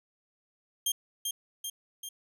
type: tone with echo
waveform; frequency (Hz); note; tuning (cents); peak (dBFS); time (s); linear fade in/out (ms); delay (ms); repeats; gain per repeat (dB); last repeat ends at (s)
15% pulse; 3202; G7; +36; -19; 0.86-0.92; 5; 390; 3; -4; 2.09
effects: none